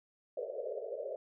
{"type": "band-pass noise", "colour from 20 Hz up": "pink", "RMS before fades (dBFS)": -40, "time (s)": [0.37, 1.16], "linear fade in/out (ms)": 2, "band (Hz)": [420, 630], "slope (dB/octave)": 96, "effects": []}